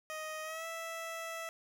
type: tone with pitch glide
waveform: 15% pulse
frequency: 624 to 658.4 Hz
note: D#5 to E5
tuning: +5 to -2 cents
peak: -33 dBFS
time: 0.1-1.49 s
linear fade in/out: 0 ms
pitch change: +93 cents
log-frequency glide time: 0.43-0.66 s
effects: none